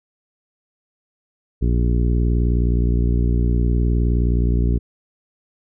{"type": "harmonic tone", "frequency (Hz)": 59.4, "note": "A#1", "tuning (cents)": 33, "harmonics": [1, 2, 3, 4, 5, 6, 7], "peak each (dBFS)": [-16, -22, -26, -28, -30, -32, -33], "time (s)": [1.61, 4.79], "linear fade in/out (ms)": 20, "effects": []}